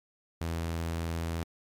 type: tone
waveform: sawtooth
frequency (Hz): 83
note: E2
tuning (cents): +12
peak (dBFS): -27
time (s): 0.41-1.43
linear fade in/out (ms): 0
effects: MP3 96 kbps